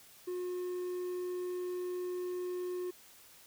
triangle tone, 360 Hz, F#4, 47 cents flat, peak -33 dBFS, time 0.27-2.91 s, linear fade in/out 10 ms, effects white hiss -58 dBFS RMS until 3.46 s

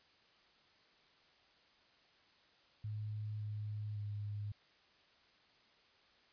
sine tone with pitch steps, 106.4 / 105.5 / 103.5 Hz, G#2 / G#2 / G#2, +42 / +28 / -5 cents, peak -39 dBFS, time 2.84-4.52 s, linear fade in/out 5 ms, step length 560 ms, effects white hiss -68 dBFS RMS until 6.32 s + resampled to 11025 Hz

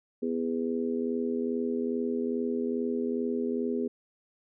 harmonic tone, 82.4 Hz, E2, in tune, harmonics 3 / 4 / 5 / 6, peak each -30 / -38 / -31 / -39 dBFS, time 0.22-3.88 s, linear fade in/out 10 ms, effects none

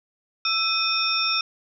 sine tone cluster, 1329 / 2508 / 3603 / 5310 / 5510 Hz, E6 / D#7 / A7 / E8 / F8, +14 / +13 / +40 / +12 / -24 cents, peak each -27 dBFS, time 0.45-1.41 s, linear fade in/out 2 ms, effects none

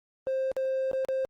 triangle tone with dropouts, 528 Hz, C5, 16 cents sharp, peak -23 dBFS, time 0.27-1.25 s, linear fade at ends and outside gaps 0 ms, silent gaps 0.516-0.566 / 0.914-0.932 / 1.049-1.086 s, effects tanh soft clip ceiling -21 dBFS + Opus 24 kbps

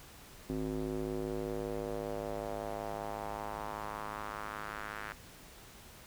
square tone with band-pass filter sweep, 52.6 Hz, G#1, 23 cents sharp, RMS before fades -39 dBFS, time 0.49-5.13 s, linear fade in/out 10 ms, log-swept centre 300 to 1600 Hz, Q 2.3, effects pink hiss -54 dBFS RMS until 6.06 s

